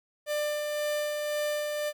45% pulse tone with tremolo, 595 Hz, D5, 22 cents sharp, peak -27 dBFS, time 0.26-1.93 s, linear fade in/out 50 ms, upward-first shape sine, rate 1.9 Hz, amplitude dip 30%, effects 11-bit

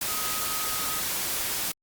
sine tone in noise, 1261 Hz, D#6, 23 cents sharp, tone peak -36 dBFS, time 0.08-1.01 s, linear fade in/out 5 ms, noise white, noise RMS -29 dBFS, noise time 0.01-1.72 s, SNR -10 dB, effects Opus 48 kbps

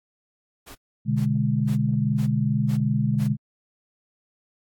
pink noise bursts, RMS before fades -42 dBFS, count 6, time 0.66-3.28 s, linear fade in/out 20 ms, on 95 ms, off 410 ms
sine chord, G# diminished, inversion first, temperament equal with one note detuned, 123.47 / 145.99 / 207.7 Hz, B2 / D3 / G#3, 0 / -10 / 0 cents, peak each -24 dBFS, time 1.05-3.37 s, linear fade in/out 50 ms
effects AAC 64 kbps

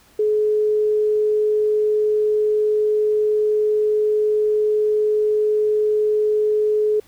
sine tone, 425.2 Hz, G#4, 41 cents sharp, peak -15 dBFS, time 0.19-7 s, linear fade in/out 5 ms, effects pink hiss -53 dBFS RMS until 7.07 s

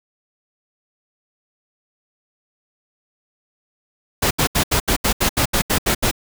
pink noise bursts, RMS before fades -17 dBFS, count 12, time 4.22-6.113 s, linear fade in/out 10 ms, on 89 ms, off 75 ms, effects none

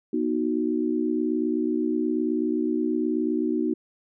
sine chord, B major, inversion none, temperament equal with one note detuned, 243 / 311.1 / 370 Hz, B3 / D#4 / F#4, -28 / 0 / 0 cents, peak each -27 / -25 / -28 dBFS, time 0.13-3.74 s, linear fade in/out 5 ms, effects none

